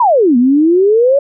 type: exponential two-way sweep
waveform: sine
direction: down then up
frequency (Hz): 1029 to 235.7 to 575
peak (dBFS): -6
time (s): 0-1.19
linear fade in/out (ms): 5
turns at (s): 0.37
effects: none

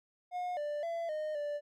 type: tone with pitch steps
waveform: triangle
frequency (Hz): 719 / 590 / 673 / 614 / 586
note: F#5 / D5 / E5 / D#5 / D5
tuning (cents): -50 / +8 / +36 / -23 / -4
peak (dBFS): -32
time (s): 0.31-1.61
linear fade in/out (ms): 50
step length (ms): 260
effects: none

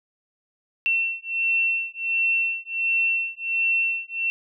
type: beating tone pair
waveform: sine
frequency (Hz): 2702 / 2703.4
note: E7 / E7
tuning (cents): +42 / +43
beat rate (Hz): 1.4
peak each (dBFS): -24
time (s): 0.86-4.3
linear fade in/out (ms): 0
effects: none

